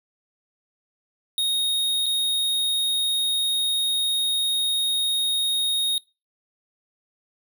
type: tone with dropouts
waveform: square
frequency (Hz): 3729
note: A#7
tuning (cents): 0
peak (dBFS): -21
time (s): 1.38-5.98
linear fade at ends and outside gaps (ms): 1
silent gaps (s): 2.059-2.064
effects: noise-tail reverb RT60 0.3 s tail -26 dB re dry